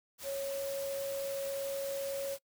sine tone in noise, 552 Hz, C#5, 7 cents flat, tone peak -34 dBFS, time 0.23-2.38 s, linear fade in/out 50 ms, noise white, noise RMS -45 dBFS, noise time 0.18-2.39 s, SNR +8 dB, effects noise-tail reverb RT60 0.1 s tail -24 dB re dry

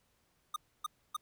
square tone bursts, 1224 Hz, D#6, 29 cents flat, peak -34 dBFS, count 3, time 0.54-1.166 s, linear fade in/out 5 ms, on 22 ms, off 280 ms, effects pink hiss -74 dBFS RMS until 1.21 s

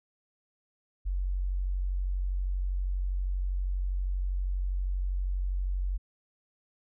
sine tone, 46.25 Hz, F#1, in tune, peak -27 dBFS, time 1.05-5.98 s, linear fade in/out 20 ms, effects none

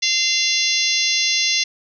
harmonic tone, 690 Hz, F5, 21 cents flat, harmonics 3 / 4 / 5 / 6 / 7 / 8 / 9, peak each -24 / -24 / -24 / -24 / -24 / -24 / -24 dBFS, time 0.02-1.64 s, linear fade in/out 10 ms, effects none

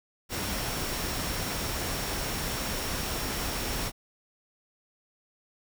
sine tone in noise, 5520 Hz, F8, 21 cents flat, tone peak -42 dBFS, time 0.29-3.92 s, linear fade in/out 50 ms, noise pink, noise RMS -32 dBFS, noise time 0.29-3.92 s, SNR -13 dB, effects none

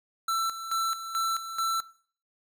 square tone with tremolo, 1336 Hz, E6, 23 cents sharp, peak -26 dBFS, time 0.28-1.81 s, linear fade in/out 5 ms, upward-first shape square, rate 2.3 Hz, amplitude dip 65%, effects noise-tail reverb RT60 0.5 s tail -19 dB re dry

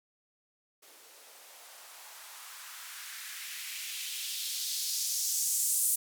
violet noise with band-pass filter sweep, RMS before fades -36 dBFS, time 0.82-5.96 s, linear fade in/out 10 ms, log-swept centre 380 to 9100 Hz, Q 1.8, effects none

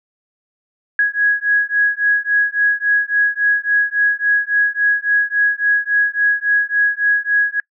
sine beating tone pair, 1661.2 / 1664.8 Hz, G#6 / G#6, 0 / +4 cents, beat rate 3.6 Hz, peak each -16 dBFS, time 0.99-7.6 s, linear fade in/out 2 ms, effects noise-tail reverb RT60 0.1 s tail -26 dB re dry

